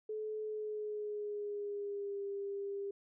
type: tone with pitch glide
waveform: sine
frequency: 430.4 to 399.3 Hz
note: A4 to G4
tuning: -38 to +32 cents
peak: -37 dBFS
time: 0.09-2.91 s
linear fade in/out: 5 ms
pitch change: -130 cents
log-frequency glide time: 0.42-2.24 s
effects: none